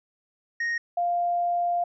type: tone pair in turn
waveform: triangle / sine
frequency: 1864.7 / 698.5 Hz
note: A#6 / F5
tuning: 0 / 0 cents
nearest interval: octave + perfect fourth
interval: 1700 cents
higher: first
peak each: -23 / -22 dBFS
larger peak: second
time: 0.6-0.78 / 0.97-1.84 s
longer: second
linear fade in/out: 5 ms
effects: resampled to 16000 Hz